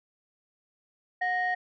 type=tone pair together; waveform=sine; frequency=727.7 / 1864.7 Hz; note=F#5 / A#6; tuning=-29 / 0 cents; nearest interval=octave + major third; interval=1629 cents; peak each=-27 dBFS; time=1.21-1.55 s; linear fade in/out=10 ms; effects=tanh soft clip ceiling -20 dBFS